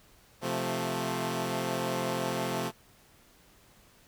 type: chord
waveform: 10% pulse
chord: F major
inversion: second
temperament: equal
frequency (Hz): 130.81 / 174.61 / 220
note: C3 / F3 / A3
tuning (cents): 0 / 0 / 0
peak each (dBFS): -26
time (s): 0.41-2.72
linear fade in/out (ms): 50
effects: pink hiss -60 dBFS RMS until 4.07 s